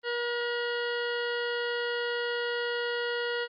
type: harmonic tone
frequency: 478.2 Hz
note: A#4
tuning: 44 cents sharp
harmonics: 1 / 2 / 3 / 4 / 6 / 7 / 8 / 9 / 10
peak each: -31 / -41 / -35 / -37 / -40 / -44 / -54 / -45 / -52 dBFS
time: 0.03-3.48 s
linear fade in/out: 50 ms
effects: Opus 32 kbps